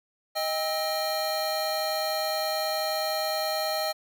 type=tone cluster; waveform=square; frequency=626 / 795 / 1298 / 4192 Hz; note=D#5 / G5 / E6 / C8; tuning=+10 / +24 / -27 / +2 cents; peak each=-30 / -33 / -38 / -33 dBFS; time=0.35-3.93 s; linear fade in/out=20 ms; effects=none